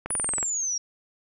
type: click train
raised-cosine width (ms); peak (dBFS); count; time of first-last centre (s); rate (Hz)
0.5; -16; 9; 0.06-0.429; 21.7
type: exponential sweep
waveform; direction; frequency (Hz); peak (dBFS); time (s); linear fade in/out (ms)
sine; down; 10000 to 5588; -25; 0.1-0.78; 5
effects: none